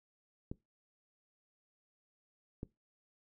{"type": "clicks", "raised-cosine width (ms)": 3, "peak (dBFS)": -27, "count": 2, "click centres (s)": [0.515, 2.631], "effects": ["noise-tail reverb RT60 0.2 s tail -21 dB re dry"]}